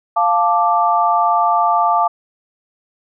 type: chord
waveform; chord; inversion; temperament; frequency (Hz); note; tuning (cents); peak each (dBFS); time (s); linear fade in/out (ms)
sine; D minor; first; equal; 698.5 / 880 / 1174.7; F5 / A5 / D6; 0 / 0 / 0; -16; 0.16-2.08; 10
effects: none